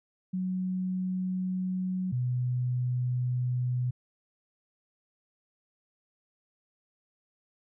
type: tone pair in turn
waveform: sine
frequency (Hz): 185 / 124.66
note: F#3 / B2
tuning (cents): 0 / +17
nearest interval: perfect fifth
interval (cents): 683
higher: first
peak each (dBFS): -28 / -26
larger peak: second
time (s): 0.33-2.12 / 2.12-3.91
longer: neither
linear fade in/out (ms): 10
effects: none